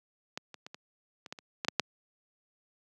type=clicks; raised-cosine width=0.2 ms; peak=-18 / -27 / -26 / -26 / -27 / -21 / -29 / -15 / -8 / -7 dBFS; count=10; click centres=0.375 / 0.543 / 0.665 / 0.745 / 1.262 / 1.325 / 1.388 / 1.648 / 1.684 / 1.797 s; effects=high-pass 150 Hz 12 dB/octave